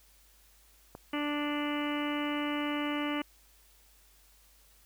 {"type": "click", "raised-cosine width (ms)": 1, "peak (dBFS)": -29, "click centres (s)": 0.951}
{"type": "harmonic tone", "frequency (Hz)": 293.7, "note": "D4", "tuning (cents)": 0, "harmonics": [1, 2, 3, 4, 5, 6, 7, 8, 9, 10], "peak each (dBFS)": [-32, -40, -42, -40, -45, -46, -42, -45, -48, -42], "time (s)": [1.13, 3.22], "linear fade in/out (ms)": 5}
{"effects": ["added 50 Hz sine -63 dBFS peak until 4.85 s", "white hiss -63 dBFS RMS until 4.85 s"]}